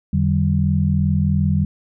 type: tone cluster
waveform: sine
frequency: 86.9 / 149.4 / 192.2 Hz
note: F2 / D3 / G3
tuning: -8 / +30 / -34 cents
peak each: -19 dBFS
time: 0.13-1.65 s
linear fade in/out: 5 ms
effects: none